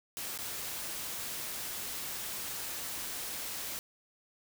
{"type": "noise with dropouts", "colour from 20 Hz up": "white", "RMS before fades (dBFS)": -39, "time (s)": [0.17, 3.79], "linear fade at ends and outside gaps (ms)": 0, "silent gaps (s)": [0.376, 0.388], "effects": []}